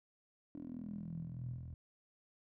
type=tone with band-pass filter sweep; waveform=10% pulse; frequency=41.66 Hz; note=E1; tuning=19 cents sharp; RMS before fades=-45 dBFS; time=0.55-1.74 s; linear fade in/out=0 ms; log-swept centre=300 to 95 Hz; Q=6.9; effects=none